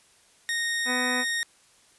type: tone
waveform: sawtooth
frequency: 1857 Hz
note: A#6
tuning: 7 cents flat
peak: -22 dBFS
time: 0.49-1.43 s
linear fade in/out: 0 ms
type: harmonic tone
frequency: 250.1 Hz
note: B3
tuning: 22 cents sharp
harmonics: 1 / 2 / 3 / 4 / 5 / 6 / 7 / 8 / 9 / 10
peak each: -31 / -34 / -36 / -37 / -38 / -39 / -39 / -40 / -41 / -41 dBFS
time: 0.85-1.25 s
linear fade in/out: 50 ms
effects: white hiss -59 dBFS RMS until 1.98 s + resampled to 24000 Hz